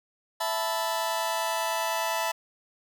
sawtooth chord, E suspended fourth, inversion none, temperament just, 659.3 / 879 / 988.9 Hz, E5 / A5 / B5, 0 / -2 / +2 cents, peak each -27 dBFS, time 0.4-2.32 s, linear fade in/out 10 ms, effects none

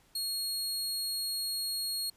sawtooth tone, 4300 Hz, C8, 47 cents sharp, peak -29 dBFS, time 0.15-2.1 s, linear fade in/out 5 ms, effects pink hiss -65 dBFS RMS until 2.16 s + resampled to 32000 Hz

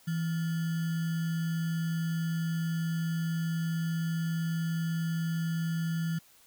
sine tone with sample-and-hold, 164.81 Hz, E3, in tune, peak -28 dBFS, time 0.07-6.19 s, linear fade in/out 10 ms, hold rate 1575 Hz, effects white hiss -60 dBFS RMS until 6.46 s

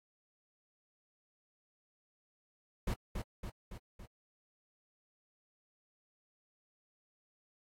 brown noise with echo, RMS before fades -34 dBFS, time 2.87-2.94 s, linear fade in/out 5 ms, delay 280 ms, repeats 4, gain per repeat -4 dB, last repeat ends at 4.06 s, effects AAC 48 kbps

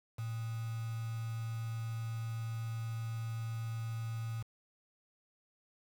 sine tone with quantisation, 113.5 Hz, A#2, 46 cents flat, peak -36 dBFS, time 0.18-4.43 s, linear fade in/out 10 ms, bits 8, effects none

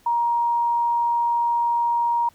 sine tone, 943 Hz, A#5, 20 cents sharp, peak -18 dBFS, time 0.06-2.29 s, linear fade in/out 5 ms, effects pink hiss -57 dBFS RMS until 2.34 s

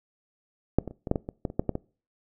clicks, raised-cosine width 2 ms, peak -6 / -21 / -29 / -19 / -9 / -13 / -20 / -14 / -25 / -10 / -12 / -16 dBFS, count 12, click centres 0.786 / 0.877 / 0.91 / 1.072 / 1.114 / 1.158 / 1.289 / 1.452 / 1.501 / 1.595 / 1.693 / 1.754 s, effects noise-tail reverb RT60 0.4 s tail -23 dB re dry

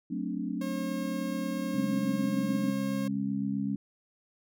sine chord, D dominant seventh, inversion first, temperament just, 183.54 / 220.2 / 264.3 / 293.7 Hz, F#3 / A3 / C4 / D4, -14 / +2 / +18 / 0 cents, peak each -36 dBFS, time 0.1-2.71 s, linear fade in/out 10 ms
sawtooth tone, 540 Hz, C#5, 45 cents flat, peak -34 dBFS, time 0.61-3.08 s, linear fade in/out 5 ms
harmonic tone, 67.8 Hz, C#2, 38 cents flat, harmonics 2 / 3 / 4, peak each -39 / -30 / -33 dBFS, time 1.74-3.76 s, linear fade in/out 5 ms
effects none

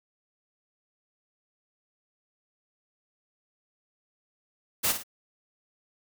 white noise with echo, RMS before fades -25 dBFS, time 4.83-4.93 s, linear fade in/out 20 ms, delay 53 ms, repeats 2, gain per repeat -8 dB, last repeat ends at 5.036 s, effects none

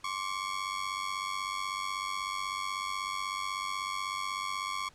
sawtooth ring-modulated tone, 1108.7 Hz, C#6, in tune, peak -26 dBFS, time 0.04-4.89 s, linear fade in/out 5 ms, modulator 48.1 Hz, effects pink hiss -60 dBFS RMS until 4.94 s + low-pass 8000 Hz 12 dB/octave

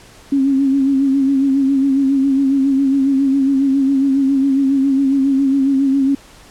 sine tone with vibrato, 272.4 Hz, C#4, 30 cents flat, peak -11 dBFS, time 0.32-6.15 s, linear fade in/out 5 ms, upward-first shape sine, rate 7.3 Hz, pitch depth 46 cents each way, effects pink hiss -43 dBFS RMS until 6.5 s + low-pass 10000 Hz 12 dB/octave

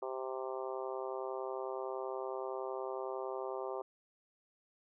harmonic tone, 130.81 Hz, C3, in tune, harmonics 3 / 4 / 5 / 6 / 7 / 8 / 9, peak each -41 / -43 / -45 / -47 / -48 / -49 / -50 dBFS, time 0.02-3.82 s, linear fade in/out 5 ms, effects none

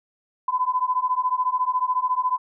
sine beating tone pair, 1003 / 1017 Hz, B5 / C6, +26 / -50 cents, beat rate 14 Hz, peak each -23 dBFS, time 0.48-2.38 s, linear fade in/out 5 ms, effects none

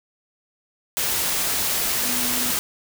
sine tone in noise, 246.9 Hz, B3, in tune, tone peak -31 dBFS, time 2.05-2.51 s, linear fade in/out 0 ms, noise white, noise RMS -23 dBFS, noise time 0.97-2.59 s, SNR -11 dB, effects none

